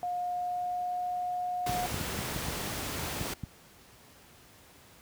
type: tone with pitch glide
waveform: sine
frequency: 714 to 720.2 Hz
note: F5 to F#5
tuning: +38 to -47 cents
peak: -30 dBFS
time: 0.03-1.86 s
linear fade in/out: 0 ms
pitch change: +15 cents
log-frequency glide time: 0.17-1.01 s
type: noise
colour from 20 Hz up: pink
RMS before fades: -35 dBFS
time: 1.66-3.34 s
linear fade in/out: 5 ms
type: clicks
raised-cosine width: 5 ms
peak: -22 dBFS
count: 8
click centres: 1.695 / 1.943 / 2.012 / 2.19 / 2.362 / 2.485 / 3.213 / 3.436 s
effects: pink hiss -56 dBFS RMS until 5.01 s + high-pass 60 Hz 12 dB/octave